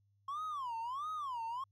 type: tone with vibrato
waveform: triangle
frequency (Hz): 1068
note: C6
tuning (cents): +35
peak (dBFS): -35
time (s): 0.28-1.64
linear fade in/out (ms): 5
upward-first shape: sine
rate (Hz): 1.5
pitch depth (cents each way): 290
effects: tanh soft clip ceiling -31 dBFS + added 100 Hz sine -70 dBFS peak until 1.71 s